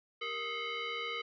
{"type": "tone with frequency modulation", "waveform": "sine", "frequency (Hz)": 466.2, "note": "A#4", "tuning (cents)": 0, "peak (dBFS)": -35, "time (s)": [0.21, 1.22], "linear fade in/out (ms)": 10, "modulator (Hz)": 858, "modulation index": 3.5, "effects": []}